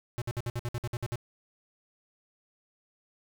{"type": "tone bursts", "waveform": "square", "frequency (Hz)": 120, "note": "B2", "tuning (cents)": -49, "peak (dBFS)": -31, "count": 11, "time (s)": [0.18, 1.157], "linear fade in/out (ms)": 0, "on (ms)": 37, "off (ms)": 57, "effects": ["12-bit"]}